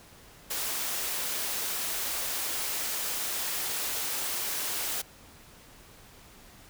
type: high-pass noise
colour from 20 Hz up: white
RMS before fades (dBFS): -32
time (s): 0.5-5.02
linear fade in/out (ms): 10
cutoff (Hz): 300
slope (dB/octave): 12
effects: pink hiss -53 dBFS RMS until 6.69 s

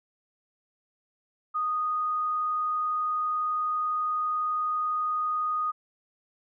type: tone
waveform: sine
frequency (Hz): 1239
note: D#6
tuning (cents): -8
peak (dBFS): -25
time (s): 1.54-5.72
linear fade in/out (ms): 20
effects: none

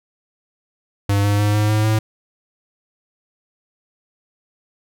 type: tone with pitch steps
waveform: square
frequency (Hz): 100.6 / 102.24 / 103.91 / 105.6 / 107.32 / 109.07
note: G2 / G#2 / G#2 / G#2 / A2 / A2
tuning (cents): +45 / -27 / +1 / +29 / -43 / -15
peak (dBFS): -15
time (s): 1.09-1.99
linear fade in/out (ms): 5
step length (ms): 150
effects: none

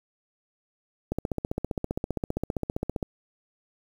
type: click train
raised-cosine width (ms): 2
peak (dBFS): -14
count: 30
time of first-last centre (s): 1.12-3.028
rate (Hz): 15.2
effects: 8-bit

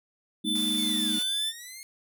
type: tone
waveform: square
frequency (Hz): 3520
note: A7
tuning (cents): 0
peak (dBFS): -27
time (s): 0.44-1.53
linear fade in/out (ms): 50
type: chord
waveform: sine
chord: Ab suspended second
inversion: none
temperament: equal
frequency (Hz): 207.7 / 233.1 / 311.1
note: Ab3 / Bb3 / Eb4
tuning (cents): 0 / 0 / 0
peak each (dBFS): -33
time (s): 0.44-1.19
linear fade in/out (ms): 10
type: high-pass noise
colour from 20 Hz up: white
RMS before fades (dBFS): -40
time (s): 0.55-1.23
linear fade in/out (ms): 5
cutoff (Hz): 320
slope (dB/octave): 48
type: linear two-way sweep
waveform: 10% pulse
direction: down then up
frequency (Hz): 2270 to 1435 to 2168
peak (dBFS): -32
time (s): 0.78-1.83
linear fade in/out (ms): 0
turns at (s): 1.17
effects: none

